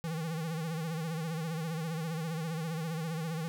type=tone with vibrato; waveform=square; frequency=162 Hz; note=E3; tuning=30 cents flat; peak=-34 dBFS; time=0.04-3.48 s; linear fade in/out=0 ms; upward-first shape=sine; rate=15 Hz; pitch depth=81 cents each way; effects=none